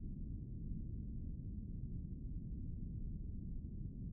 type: low-pass noise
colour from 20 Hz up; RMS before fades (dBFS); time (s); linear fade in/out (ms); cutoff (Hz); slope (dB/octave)
pink; -45; 0-4.12; 10; 230; 24
effects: none